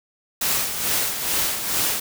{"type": "noise with tremolo", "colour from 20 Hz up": "white", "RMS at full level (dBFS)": -21, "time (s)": [0.41, 2], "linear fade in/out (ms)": 5, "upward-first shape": "sine", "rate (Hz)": 2.3, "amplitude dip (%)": 55, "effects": []}